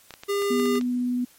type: clicks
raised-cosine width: 0.2 ms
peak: -21 dBFS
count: 8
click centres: 0.107 / 0.139 / 0.235 / 0.421 / 0.598 / 0.657 / 0.755 / 0.812 s
type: tone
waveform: square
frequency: 402.6 Hz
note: G4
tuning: 46 cents sharp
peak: -23 dBFS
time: 0.28-0.8 s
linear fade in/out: 20 ms
type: tone with vibrato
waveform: sine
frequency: 246.9 Hz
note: B3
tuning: in tune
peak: -22 dBFS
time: 0.5-1.25 s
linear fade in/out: 10 ms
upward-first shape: triangle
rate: 18 Hz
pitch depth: 8 cents each way
effects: white hiss -55 dBFS RMS until 1.38 s + MP3 64 kbps